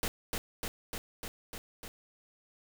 pink noise with echo, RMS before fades -33 dBFS, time 0.03-0.08 s, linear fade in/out 0 ms, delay 300 ms, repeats 6, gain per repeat -2 dB, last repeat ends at 1.88 s, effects none

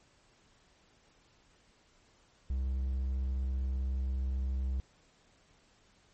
triangle tone, 65.41 Hz, C2, in tune, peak -28 dBFS, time 2.5-4.8 s, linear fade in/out 0 ms, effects pink hiss -66 dBFS RMS until 6.13 s + MP3 32 kbps

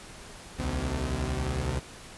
sawtooth tone cluster, 64.1 / 75 / 128 Hz, C2 / D2 / C3, -35 / +37 / -38 cents, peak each -28 dBFS, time 0.58-1.8 s, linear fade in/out 20 ms, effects pink hiss -46 dBFS RMS until 2.17 s + resampled to 24000 Hz

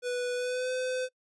square tone with pitch glide, 492.8 to 509.6 Hz, B4 to C5, -4 to -46 cents, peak -30 dBFS, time 0.02-1.09 s, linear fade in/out 50 ms, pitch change +58 cents, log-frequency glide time 0.35-0.71 s, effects noise-tail reverb RT60 0.1 s tail -23 dB re dry + resampled to 22050 Hz

